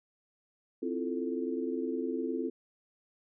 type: chord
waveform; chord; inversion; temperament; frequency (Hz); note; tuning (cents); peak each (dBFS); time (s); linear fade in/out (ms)
sine; F major seventh; second; equal; 261.6 / 329.6 / 349.2 / 440; C4 / E4 / F4 / A4; 0 / 0 / 0 / 0; -35 / -37 / -37 / -37; 0.82-2.5; 10
effects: none